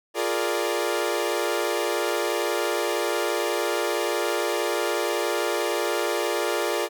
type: chord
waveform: sawtooth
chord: Bb dominant seventh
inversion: second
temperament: equal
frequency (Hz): 349.2 / 415.3 / 466.2 / 587.3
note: F4 / Ab4 / Bb4 / D5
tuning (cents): 0 / 0 / 0 / 0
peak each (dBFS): -25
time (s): 0.14-6.89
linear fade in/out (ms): 50
effects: none